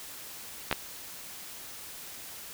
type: clicks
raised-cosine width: 0.3 ms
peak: -10 dBFS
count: 2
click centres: 0.713 / 0.727 s
effects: white hiss -44 dBFS RMS until 2.53 s